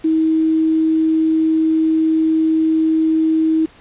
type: tone with quantisation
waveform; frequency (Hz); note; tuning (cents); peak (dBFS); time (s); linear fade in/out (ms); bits
sine; 318.9; D#4; +43; -12; 0.04-3.66; 10; 6
effects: pink hiss -46 dBFS RMS until 3.8 s + resampled to 8000 Hz